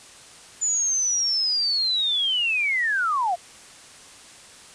sine linear sweep, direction down, 7040 to 659.3 Hz, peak -20 dBFS, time 0.61-3.36 s, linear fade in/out 20 ms, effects white hiss -46 dBFS RMS until 4.74 s + resampled to 22050 Hz

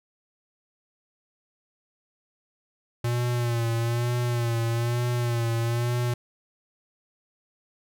square tone with vibrato, 118.6 Hz, A#2, 30 cents sharp, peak -24 dBFS, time 3.04-6.14 s, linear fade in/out 5 ms, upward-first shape sine, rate 1.1 Hz, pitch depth 48 cents each way, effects none

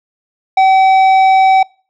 sine tone with tanh clipping, 764 Hz, G5, 45 cents flat, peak -7 dBFS, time 0.57-1.63 s, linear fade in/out 5 ms, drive 9 dB, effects noise-tail reverb RT60 0.4 s tail -26 dB re dry

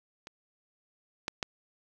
clicks, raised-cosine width 0.2 ms, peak -26 / -14 / -13 dBFS, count 3, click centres 0.271 / 1.281 / 1.428 s, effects none

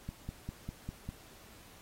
click train, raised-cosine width 5 ms, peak -26 dBFS, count 6, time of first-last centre 0.09-1.09 s, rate 5 Hz, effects pink hiss -57 dBFS RMS until 1.81 s + AAC 48 kbps

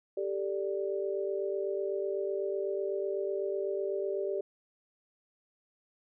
sine chord, G suspended second, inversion none, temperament equal, 392 / 440 / 587.3 Hz, G4 / A4 / D5, 0 / 0 / 0 cents, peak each -32 / -38 / -36 dBFS, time 0.17-4.41 s, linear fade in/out 5 ms, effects none

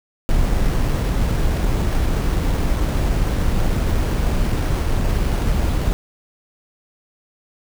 brown noise with sample-and-hold, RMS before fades -18 dBFS, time 0.29-5.93 s, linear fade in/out 0 ms, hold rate 7350 Hz, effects none

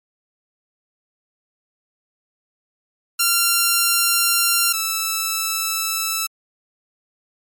5% pulse tone pair in turn, 1380 / 1316.9 Hz, F6 / E6, -21 / -2 cents, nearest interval minor second, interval 81 cents, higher first, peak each -3 / -8 dBFS, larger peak first, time 3.19-4.73 / 4.73-6.27 s, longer neither, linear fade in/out 10 ms, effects MP3 64 kbps

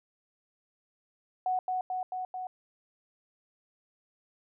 sine tone with echo, 740 Hz, F#5, in tune, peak -26 dBFS, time 1.46-1.59 s, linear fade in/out 2 ms, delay 220 ms, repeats 4, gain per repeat -2 dB, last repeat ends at 2.47 s, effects none

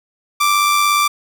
sawtooth tone with amplitude modulation, 1174.7 Hz, D6, in tune, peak -7 dBFS, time 0.4-1.08 s, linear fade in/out 10 ms, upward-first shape sine, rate 96.9 Hz, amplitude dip 35%, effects none

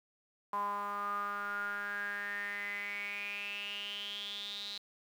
sawtooth tone with band-pass filter sweep, 203.4 Hz, G#3, 36 cents flat, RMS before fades -39 dBFS, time 0.53-4.78 s, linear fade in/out 2 ms, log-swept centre 1000 to 4000 Hz, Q 9.9, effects 10-bit

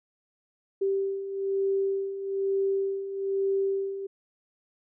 sine beating tone pair, 390 / 391.1 Hz, G4 / G4, -9 / -4 cents, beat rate 1.1 Hz, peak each -32 / -26 dBFS, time 0.81-4.07 s, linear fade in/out 10 ms, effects none

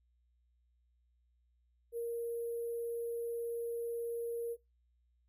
sine tone with sample-and-hold, 468.3 Hz, A#4, 8 cents sharp, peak -35 dBFS, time 1.92-4.57 s, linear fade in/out 50 ms, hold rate 11025 Hz, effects noise-tail reverb RT60 0.2 s tail -23 dB re dry + added 60 Hz sine -70 dBFS peak until 5.28 s

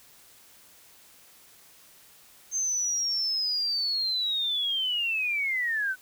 sine linear sweep, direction down, 6350 to 1480 Hz, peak -25 dBFS, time 2.51-5.96 s, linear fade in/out 50 ms, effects white hiss -55 dBFS RMS until 6.01 s

